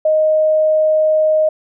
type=tone; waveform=sine; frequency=622.3 Hz; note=D#5; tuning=in tune; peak=-10 dBFS; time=0.05-1.49 s; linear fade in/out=5 ms; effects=none